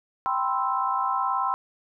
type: chord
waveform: sine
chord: C major seventh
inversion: second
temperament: equal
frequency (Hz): 784 / 987.8 / 1046.5 / 1318.5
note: G5 / B5 / C6 / E6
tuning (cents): 0 / 0 / 0 / 0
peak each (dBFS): -29 / -30 / -26 / -29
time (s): 0.26-1.54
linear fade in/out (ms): 0
effects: none